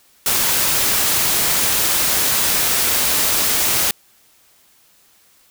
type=noise; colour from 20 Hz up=white; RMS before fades=-17 dBFS; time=0.26-3.91 s; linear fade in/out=2 ms; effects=white hiss -54 dBFS RMS until 5.5 s